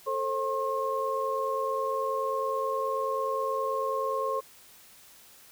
sine tone cluster, 443.6 / 533 / 1073 Hz, A4 / C5 / C6, +14 / +32 / +43 cents, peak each -33 / -31 / -30 dBFS, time 0.06-4.41 s, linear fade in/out 20 ms, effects white hiss -54 dBFS RMS until 5.51 s

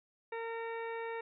harmonic tone with a mistuned harmonic, 457.7 Hz, A#4, 32 cents flat, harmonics 1 / 2 / 3 / 4 / 5 / 6 / 8, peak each -39 / -43 / -51 / -47 / -50 / -57 / -62 dBFS, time 0.32-1.21 s, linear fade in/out 5 ms, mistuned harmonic 8, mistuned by +21 cents, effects none

